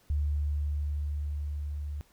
sine tone with level ramp, 73.42 Hz, D2, in tune, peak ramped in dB -25 to -33 dBFS, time 0.1-2.01 s, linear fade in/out 0 ms, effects pink hiss -64 dBFS RMS until 2.12 s

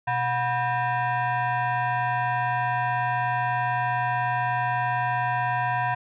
sine tone with frequency modulation, 124.4 Hz, B2, 13 cents sharp, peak -22 dBFS, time 0.07-5.95 s, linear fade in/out 10 ms, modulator 852 Hz, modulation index 1.8, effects none

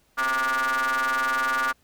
45% pulse ring-modulated tone, 130 Hz, C3, 11 cents flat, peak -19 dBFS, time 0.17-1.73 s, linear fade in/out 20 ms, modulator 1310 Hz, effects pink hiss -64 dBFS RMS until 1.83 s

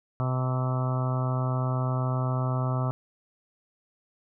harmonic tone with a mistuned harmonic, 128 Hz, C3, 38 cents flat, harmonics 1 / 2 / 3 / 4 / 5 / 6 / 7 / 8 / 9 / 10, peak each -25 / -36 / -41 / -42 / -36 / -42 / -41 / -42 / -38 / -39 dBFS, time 0.2-2.91 s, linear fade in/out 0 ms, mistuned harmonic 10, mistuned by +36 cents, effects none

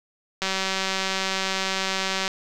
click train, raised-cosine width 0.2 ms, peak -8 dBFS, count 356, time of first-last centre 0.42-2.279 s, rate 191 Hz, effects none

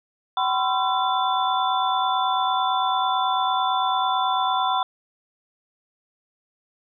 sine tone cluster, 760 / 1006 / 1075 / 1351 / 3501 Hz, F#5 / B5 / C6 / E6 / A7, +46 / +32 / +47 / +42 / -9 cents, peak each -24 / -23 / -30 / -29 / -29 dBFS, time 0.37-4.83 s, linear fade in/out 2 ms, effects none

